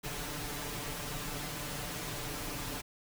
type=noise with comb filter; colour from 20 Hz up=pink; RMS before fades=-39 dBFS; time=0.03-2.82 s; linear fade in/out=20 ms; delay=6.8 ms; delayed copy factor=+0.8; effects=none